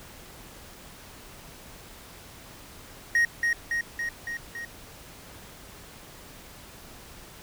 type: tone with echo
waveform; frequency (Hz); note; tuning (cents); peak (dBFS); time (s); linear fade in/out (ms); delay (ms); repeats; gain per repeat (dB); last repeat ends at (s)
triangle; 1874; A#6; +9; -17; 3.15-3.25; 2; 280; 5; -3; 4.65
effects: pink hiss -47 dBFS RMS until 7.42 s